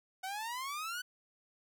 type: exponential sweep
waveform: sawtooth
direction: up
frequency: 740 to 1512 Hz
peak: -34 dBFS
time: 0.23-1.02 s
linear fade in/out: 10 ms
effects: none